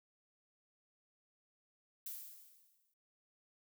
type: noise with exponential decay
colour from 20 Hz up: violet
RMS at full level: -43 dBFS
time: 2.06-2.94 s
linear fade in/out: 5 ms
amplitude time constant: 190 ms
effects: none